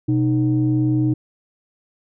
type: tone pair together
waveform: sine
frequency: 125.59 / 308.7 Hz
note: B2 / D#4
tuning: +29 / -14 cents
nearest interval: octave + major third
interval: 1557 cents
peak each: -17 dBFS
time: 0.08-1.14 s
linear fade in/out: 10 ms
effects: tanh soft clip ceiling -9 dBFS

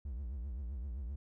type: tone with vibrato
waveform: triangle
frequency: 64.1 Hz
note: C2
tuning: 35 cents flat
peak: -36 dBFS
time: 0.05-1.16 s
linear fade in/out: 5 ms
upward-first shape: triangle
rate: 7.7 Hz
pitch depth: 270 cents each way
effects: none

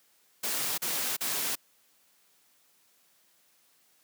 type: noise bursts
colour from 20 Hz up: white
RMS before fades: -31 dBFS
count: 3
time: 0.43-1.556 s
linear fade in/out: 10 ms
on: 350 ms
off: 38 ms
effects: white hiss -66 dBFS RMS until 4.03 s + high-pass 150 Hz 12 dB/octave

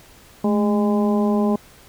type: harmonic tone with a mistuned harmonic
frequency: 204.7 Hz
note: G#3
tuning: 25 cents flat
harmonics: 1 / 2 / 3 / 4 / 5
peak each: -17 / -23 / -27 / -29 / -31 dBFS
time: 0.44-1.56 s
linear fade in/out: 5 ms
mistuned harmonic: 1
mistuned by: +70 cents
effects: pink hiss -48 dBFS RMS until 1.88 s

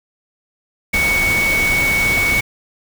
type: tone in noise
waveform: sine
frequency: 2228 Hz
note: C#7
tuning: 8 cents sharp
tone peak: -14 dBFS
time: 0.93-2.41 s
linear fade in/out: 10 ms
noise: pink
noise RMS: -22 dBFS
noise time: 0.93-2.41 s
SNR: +5 dB
effects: none

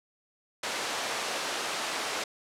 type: band-pass noise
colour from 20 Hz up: pink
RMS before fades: -33 dBFS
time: 0.63-2.24 s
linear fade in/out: 5 ms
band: 510 to 7600 Hz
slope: 12 dB/octave
effects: low-pass 12000 Hz 12 dB/octave

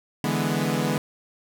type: chord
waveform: sawtooth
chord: E dominant seventh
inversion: third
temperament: equal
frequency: 146.83 / 164.81 / 207.7 / 246.9 Hz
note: D3 / E3 / G#3 / B3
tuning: 0 / 0 / 0 / 0 cents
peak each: -24 dBFS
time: 0.24-0.98 s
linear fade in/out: 2 ms
effects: none

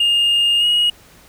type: tone with pitch glide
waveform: triangle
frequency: 2829 to 2888 Hz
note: F7 to F#7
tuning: +22 to -43 cents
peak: -10 dBFS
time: 0-0.9 s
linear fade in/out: 5 ms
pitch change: +35 cents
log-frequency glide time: 0.59-0.65 s
effects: tanh soft clip ceiling -7 dBFS + pink hiss -47 dBFS RMS until 1.28 s

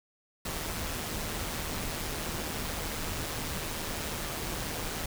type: noise with amplitude modulation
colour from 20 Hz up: pink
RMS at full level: -33 dBFS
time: 0.45-5.06 s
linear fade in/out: 5 ms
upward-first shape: sine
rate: 157 Hz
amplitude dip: 45%
effects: none

